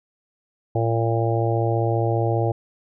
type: harmonic tone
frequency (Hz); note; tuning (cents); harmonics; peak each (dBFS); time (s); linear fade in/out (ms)
114.8; A#2; -26; 1 / 3 / 4 / 5 / 6 / 7; -21 / -26 / -27 / -28 / -29 / -29; 0.75-2.52; 5
effects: none